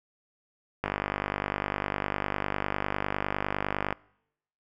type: click train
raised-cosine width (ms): 0.5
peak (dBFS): -12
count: 155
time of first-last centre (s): 0.84-3.926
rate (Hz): 49.9
effects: noise-tail reverb RT60 0.8 s tail -25 dB re dry